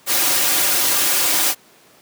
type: noise with comb filter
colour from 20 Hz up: white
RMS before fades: -17 dBFS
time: 0.06-1.55 s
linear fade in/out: 50 ms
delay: 4.6 ms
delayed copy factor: -0.85
effects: pink hiss -50 dBFS RMS until 2.01 s + high-pass 200 Hz 12 dB/octave